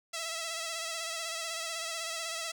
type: tone with vibrato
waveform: 5% pulse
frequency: 659.3 Hz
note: E5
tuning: in tune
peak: -23 dBFS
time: 0.13-2.52 s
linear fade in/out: 10 ms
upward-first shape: sine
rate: 16 Hz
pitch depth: 41 cents each way
effects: none